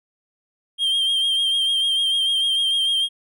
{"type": "tone with vibrato", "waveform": "triangle", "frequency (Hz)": 3197, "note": "G7", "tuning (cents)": 33, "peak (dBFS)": -16, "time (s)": [0.78, 3.09], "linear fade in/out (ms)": 50, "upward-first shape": "sine", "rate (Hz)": 6.7, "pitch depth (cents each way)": 35, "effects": []}